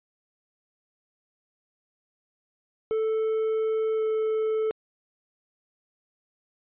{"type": "tone with pitch glide", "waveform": "triangle", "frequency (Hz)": [440, 437.5], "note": ["A4", "A4"], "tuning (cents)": [0, -10], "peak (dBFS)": -21, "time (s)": [2.91, 4.71], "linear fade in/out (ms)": 0, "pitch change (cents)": -10, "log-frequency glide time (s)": [3.96, 4.01], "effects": ["resampled to 8000 Hz"]}